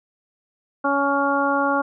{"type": "harmonic tone", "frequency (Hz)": 280, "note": "C#4", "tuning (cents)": 18, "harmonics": [1, 2, 3, 4, 5], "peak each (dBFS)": [-24, -24, -24, -24, -24], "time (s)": [0.84, 1.82], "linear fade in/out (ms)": 10, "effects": []}